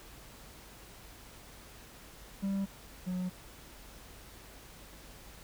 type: tone pair in turn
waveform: triangle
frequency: 196 / 182.25 Hz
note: G3 / F#3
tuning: 0 / -26 cents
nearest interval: minor second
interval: 126 cents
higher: first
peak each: -28 / -30 dBFS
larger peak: first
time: 2.42-2.66 / 3.06-3.3 s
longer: neither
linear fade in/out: 20 ms
effects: added 50 Hz sine -57 dBFS peak until 5.43 s + pink hiss -53 dBFS RMS until 5.43 s